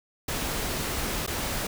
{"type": "noise with dropouts", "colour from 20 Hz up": "pink", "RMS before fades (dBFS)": -30, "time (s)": [0.28, 1.67], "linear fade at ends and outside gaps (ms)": 5, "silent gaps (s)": [1.265, 1.275], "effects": []}